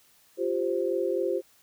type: chord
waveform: sine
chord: F suspended second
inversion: none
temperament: just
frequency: 349.2 / 392.9 / 523.8 Hz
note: F4 / G4 / C5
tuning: 0 / +4 / +2 cents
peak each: -29 dBFS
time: 0.37-1.42 s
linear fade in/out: 50 ms
effects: white hiss -61 dBFS RMS until 1.62 s